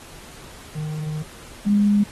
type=tone pair in turn; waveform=triangle / sine; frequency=153.7 / 205.2 Hz; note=D#3 / G#3; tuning=-21 / -21 cents; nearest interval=perfect fourth; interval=500 cents; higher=second; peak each=-23 / -14 dBFS; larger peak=second; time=0.75-1.23 / 1.66-2.04 s; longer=first; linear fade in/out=10 ms; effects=pink hiss -43 dBFS RMS until 2.11 s + AAC 32 kbps